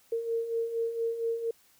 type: beating tone pair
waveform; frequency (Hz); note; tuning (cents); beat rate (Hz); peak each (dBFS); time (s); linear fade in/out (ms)
sine; 456.1 / 460.4; A#4 / A#4; -38 / -22; 4.3; -36 / -29; 0.12-1.51; 5
effects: white hiss -63 dBFS RMS until 1.79 s